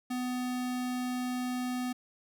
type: tone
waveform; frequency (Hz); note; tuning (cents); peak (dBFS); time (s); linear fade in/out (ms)
square; 250; B3; +21; -32; 0.1-1.93; 10
effects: none